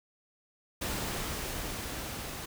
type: noise with level ramp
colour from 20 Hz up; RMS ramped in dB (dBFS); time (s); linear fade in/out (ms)
pink; -34 to -40; 0.81-2.46; 10
effects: none